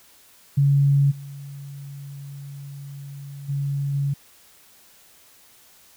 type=tone with level steps; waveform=sine; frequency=140.4 Hz; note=C#3; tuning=22 cents sharp; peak=-14 / -34 / -22 / -20 dBFS; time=0.57-4.14 s; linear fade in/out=10 ms; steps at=1.1 / 3.48 / 3.93 s; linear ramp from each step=20 ms; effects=white hiss -53 dBFS RMS until 5.96 s